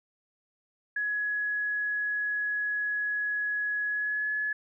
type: tone with pitch glide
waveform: sine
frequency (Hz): 1681 to 1703.5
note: G#6 to G#6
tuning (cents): +20 to +44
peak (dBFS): -27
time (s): 0.96-4.53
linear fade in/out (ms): 5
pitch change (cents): +24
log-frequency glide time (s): 3.87-4.3
effects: none